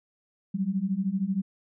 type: beating tone pair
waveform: sine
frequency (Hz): 184.6 / 197.6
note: F#3 / G3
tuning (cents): -4 / +14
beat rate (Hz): 13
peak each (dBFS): -29 / -27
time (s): 0.54-1.42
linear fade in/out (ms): 10
effects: none